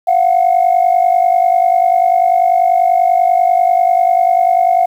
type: tone pair together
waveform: sine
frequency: 689.8 / 740 Hz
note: F5 / F#5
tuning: -22 / 0 cents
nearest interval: minor second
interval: 122 cents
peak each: -10 dBFS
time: 0.07-4.86 s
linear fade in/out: 10 ms
effects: tanh soft clip ceiling -3 dBFS + 7-bit